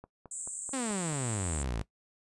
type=click train; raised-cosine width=1 ms; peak=-33 dBFS; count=6; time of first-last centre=0.04-1.127 s; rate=4.6 Hz
type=band-pass noise; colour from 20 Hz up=pink; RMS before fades=-40 dBFS; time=0.31-1.63 s; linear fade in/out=5 ms; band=7400 to 8600 Hz; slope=96 dB/octave
type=exponential sweep; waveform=sawtooth; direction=down; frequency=277.2 to 51.2 Hz; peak=-28 dBFS; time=0.73-1.82 s; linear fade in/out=5 ms
effects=noise-tail reverb RT60 0.1 s tail -18 dB re dry + resampled to 24000 Hz